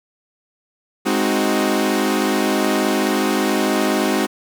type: chord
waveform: sawtooth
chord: Ab dominant seventh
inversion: none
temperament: equal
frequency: 207.7 / 261.6 / 311.1 / 370 Hz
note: Ab3 / C4 / Eb4 / Gb4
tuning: 0 / 0 / 0 / 0 cents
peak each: -18 dBFS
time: 1.05-4.27 s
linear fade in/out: 20 ms
effects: none